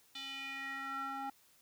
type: tone with band-pass filter sweep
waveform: square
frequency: 271.5 Hz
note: C#4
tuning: 36 cents flat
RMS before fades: -42 dBFS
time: 0.15-1.3 s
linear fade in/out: 5 ms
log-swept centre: 3500 to 960 Hz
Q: 3.9
effects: white hiss -67 dBFS RMS until 1.61 s